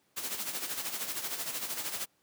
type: noise with tremolo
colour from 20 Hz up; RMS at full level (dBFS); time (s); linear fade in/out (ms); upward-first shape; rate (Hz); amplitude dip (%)
white; -34; 0.16-2.06; 20; sine; 13; 60
effects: pink hiss -71 dBFS RMS until 2.22 s + high-pass 150 Hz 12 dB/octave